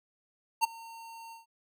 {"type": "tone with ADSR envelope", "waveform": "square", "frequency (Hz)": 913, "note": "A#5", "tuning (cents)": -36, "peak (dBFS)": -21, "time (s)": [0.61, 1.46], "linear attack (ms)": 30, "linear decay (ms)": 14, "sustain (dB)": -24, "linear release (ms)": 140, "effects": []}